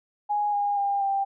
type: tone with pitch steps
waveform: sine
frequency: 829 / 815.2 / 801.7 / 788.4 Hz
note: G#5 / G#5 / G5 / G5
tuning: -3 / -32 / +39 / +10 cents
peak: -22 dBFS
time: 0.29-1.25 s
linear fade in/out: 20 ms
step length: 240 ms
effects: none